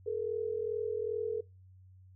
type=tone pair together; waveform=sine; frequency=428.2 / 470.7 Hz; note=A4 / A#4; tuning=-47 / +17 cents; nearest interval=major second; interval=164 cents; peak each=-34 / -35 dBFS; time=0.06-1.41 s; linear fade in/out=10 ms; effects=noise-tail reverb RT60 0.3 s tail -26 dB re dry + added 93 Hz sine -54 dBFS peak until 2.15 s